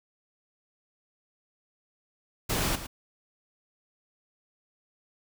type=noise with echo; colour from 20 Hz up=pink; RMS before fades=-28 dBFS; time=2.49-2.76 s; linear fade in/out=10 ms; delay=110 ms; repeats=1; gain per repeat=-11 dB; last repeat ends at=2.87 s; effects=none